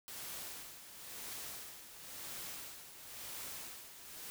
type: noise with tremolo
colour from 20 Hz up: white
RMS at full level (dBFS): -45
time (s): 0.08-4.3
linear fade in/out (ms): 0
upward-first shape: sine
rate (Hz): 0.97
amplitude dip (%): 65
effects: none